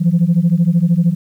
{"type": "beating tone pair", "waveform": "sine", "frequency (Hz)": [164.81, 177.81], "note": ["E3", "F3"], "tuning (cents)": [0, 31], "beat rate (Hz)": 13, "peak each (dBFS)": -12, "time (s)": [0, 1.15], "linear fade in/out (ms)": 20, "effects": ["tanh soft clip ceiling -5 dBFS", "8-bit"]}